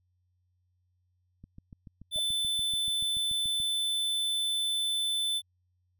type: click train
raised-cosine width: 5 ms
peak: -35 dBFS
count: 16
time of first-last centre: 1.44-3.601 s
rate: 6.94 Hz
type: tone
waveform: square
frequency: 3520 Hz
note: A7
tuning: in tune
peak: -28 dBFS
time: 2.11-5.42 s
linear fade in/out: 50 ms
type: tone with exponential growth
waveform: sine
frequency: 622.3 Hz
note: D#5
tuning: in tune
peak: -37 dBFS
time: 2.11-2.19 s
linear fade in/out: 2 ms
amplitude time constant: 16 ms
effects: added 90 Hz sine -70 dBFS peak until 5.99 s